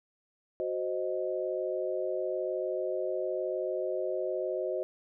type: chord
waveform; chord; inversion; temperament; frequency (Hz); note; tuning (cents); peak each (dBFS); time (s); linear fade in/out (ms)
sine; C diminished; second; equal; 370 / 523.3 / 622.3; Gb4 / C5 / Eb5; 0 / 0 / 0; -34; 0.6-4.83; 0
effects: none